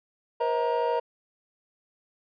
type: tone cluster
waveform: triangle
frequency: 478.7 / 531 / 637 / 937 Hz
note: A#4 / C5 / D#5 / A#5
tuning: +46 / +25 / +41 / +9 cents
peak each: -25 / -31 / -29 / -26 dBFS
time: 0.4-1 s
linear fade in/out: 10 ms
effects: resampled to 11025 Hz